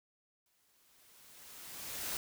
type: noise with exponential growth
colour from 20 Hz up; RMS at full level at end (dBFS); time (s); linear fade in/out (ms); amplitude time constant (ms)
white; -37; 0.46-2.17; 1; 370
effects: none